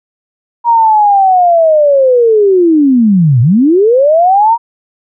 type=linear two-way sweep; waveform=sine; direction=down then up; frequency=952 to 111.7 to 952 Hz; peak=-4 dBFS; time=0.64-4.58 s; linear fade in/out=50 ms; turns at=3.41 s; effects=none